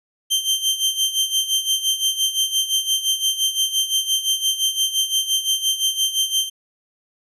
sawtooth tone with tremolo, 3136 Hz, G7, in tune, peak -12 dBFS, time 0.3-6.5 s, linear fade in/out 20 ms, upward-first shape sine, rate 5.8 Hz, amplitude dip 75%, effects resampled to 32000 Hz

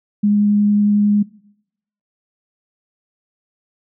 sine tone with vibrato, 206.5 Hz, G#3, 10 cents flat, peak -11 dBFS, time 0.23-1.23 s, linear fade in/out 10 ms, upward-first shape triangle, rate 11 Hz, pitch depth 8 cents each way, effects noise-tail reverb RT60 0.8 s tail -21 dB re dry

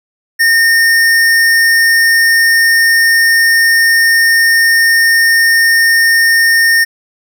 square tone, 1828 Hz, A#6, 34 cents flat, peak -7 dBFS, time 0.39-6.85 s, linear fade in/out 20 ms, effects none

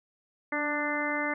harmonic tone with a mistuned harmonic, 295.4 Hz, D4, 10 cents sharp, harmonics 1 / 2 / 3 / 4 / 5 / 6 / 7, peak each -34 / -35 / -37 / -37 / -37 / -35 / -33 dBFS, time 0.52-1.34 s, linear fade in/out 5 ms, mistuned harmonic 1, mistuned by -20 cents, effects none

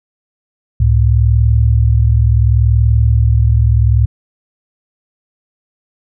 sine tone pair together, 69.3 / 110 Hz, C#2 / A2, 0 / 0 cents, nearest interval minor sixth, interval 800 cents, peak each -10 dBFS, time 0.8-4.06 s, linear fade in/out 5 ms, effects none

